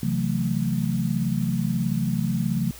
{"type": "chord", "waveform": "sine", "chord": "F# half-diminished seventh", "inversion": "second", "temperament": "just", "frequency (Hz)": [133.2, 166.5, 185, 222], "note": ["C3", "E3", "F#3", "A3"], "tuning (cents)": [31, 18, 0, 16], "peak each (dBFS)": -27, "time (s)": [0.03, 2.71], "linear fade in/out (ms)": 2, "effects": ["added 60 Hz sine -45 dBFS peak until 2.79 s", "white hiss -44 dBFS RMS until 2.79 s"]}